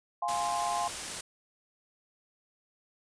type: chord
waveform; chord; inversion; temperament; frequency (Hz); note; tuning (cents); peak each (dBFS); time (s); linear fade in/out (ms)
sine; F minor; none; equal; 698.5 / 830.6 / 1046.5; F5 / Ab5 / C6; 0 / 0 / 0; -33; 0.22-0.88; 5
type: noise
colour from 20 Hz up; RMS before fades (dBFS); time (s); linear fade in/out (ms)
white; -37; 0.28-1.21; 5
effects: resampled to 22050 Hz